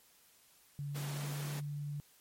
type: tone with pitch glide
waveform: sine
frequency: 143.2 to 145.45 Hz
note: D3 to D3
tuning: -43 to -16 cents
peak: -37 dBFS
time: 0.79-2 s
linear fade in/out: 0 ms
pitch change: +27 cents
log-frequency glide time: 1-1.53 s
type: high-pass noise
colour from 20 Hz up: pink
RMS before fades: -46 dBFS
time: 0.94-1.61 s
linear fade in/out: 20 ms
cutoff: 170 Hz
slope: 96 dB/octave
effects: white hiss -65 dBFS RMS until 2.2 s + MP3 64 kbps